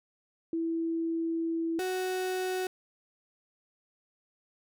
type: tone pair in turn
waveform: sine / 35% pulse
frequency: 329.6 / 370.8 Hz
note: E4 / F#4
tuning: 0 / +4 cents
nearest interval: major second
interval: 204 cents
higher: second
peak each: -28 dBFS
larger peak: neither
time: 0.53-1.79 / 1.79-2.67 s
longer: first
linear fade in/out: 2 ms
effects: none